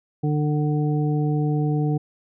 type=harmonic tone; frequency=149.5 Hz; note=D3; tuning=31 cents sharp; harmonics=1 / 2 / 3 / 5; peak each=-20 / -26 / -30 / -34 dBFS; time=0.23-1.98 s; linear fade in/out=10 ms; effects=none